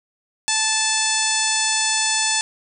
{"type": "harmonic tone", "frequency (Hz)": 876, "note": "A5", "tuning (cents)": -8, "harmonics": [1, 2, 3, 4, 5, 6, 7, 8, 9, 10], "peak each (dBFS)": [-27, -27, -27, -27, -27, -27, -27, -27, -27, -27], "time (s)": [0.48, 2.41], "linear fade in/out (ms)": 0, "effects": []}